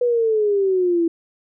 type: exponential sweep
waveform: sine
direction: down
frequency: 493.9 to 329.6 Hz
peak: -15 dBFS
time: 0.01-1.08 s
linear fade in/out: 5 ms
effects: none